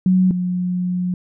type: tone pair in turn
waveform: sine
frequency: 185 / 180.25 Hz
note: F#3 / F#3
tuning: 0 / -45 cents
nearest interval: unison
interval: 45 cents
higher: first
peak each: -11 / -18 dBFS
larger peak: first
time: 0.06-0.31 / 0.31-1.14 s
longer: second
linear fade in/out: 2 ms
effects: none